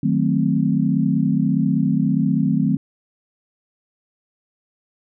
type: chord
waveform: sine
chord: D# diminished seventh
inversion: none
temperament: equal with one note detuned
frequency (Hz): 155.11 / 185 / 220 / 261.6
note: D#3 / F#3 / A3 / C4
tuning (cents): -5 / 0 / 0 / 0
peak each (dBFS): -21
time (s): 0.03-2.77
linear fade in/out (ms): 5
effects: none